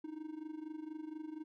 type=tone with amplitude modulation; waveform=triangle; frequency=311.1 Hz; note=D#4; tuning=in tune; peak=-37 dBFS; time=0.04-1.44 s; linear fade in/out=5 ms; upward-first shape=sine; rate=24.2 Hz; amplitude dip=80%; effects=none